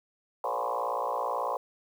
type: tone with frequency modulation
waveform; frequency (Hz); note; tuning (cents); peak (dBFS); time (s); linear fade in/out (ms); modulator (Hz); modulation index
sine; 775; G5; -20; -27; 0.44-1.57; 2; 58.2; 5.4
effects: high-pass 400 Hz 12 dB/octave + 9-bit